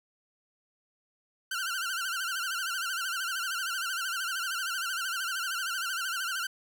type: tone with vibrato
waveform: sawtooth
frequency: 1457 Hz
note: F#6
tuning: 27 cents flat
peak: -27 dBFS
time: 1.51-6.47 s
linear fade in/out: 5 ms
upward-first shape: sine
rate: 13 Hz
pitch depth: 130 cents each way
effects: none